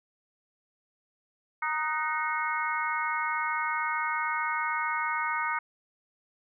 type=harmonic tone with a mistuned harmonic; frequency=311.1 Hz; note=D#4; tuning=in tune; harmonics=3 / 4 / 5 / 6 / 7; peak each=-32 / -32 / -34 / -38 / -34 dBFS; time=1.62-5.59 s; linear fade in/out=5 ms; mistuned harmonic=5; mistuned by=-63 cents; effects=none